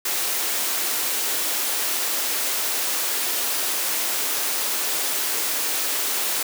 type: high-pass noise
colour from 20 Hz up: white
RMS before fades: -24 dBFS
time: 0.05-6.43 s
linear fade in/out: 5 ms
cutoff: 270 Hz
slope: 24 dB/octave
effects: none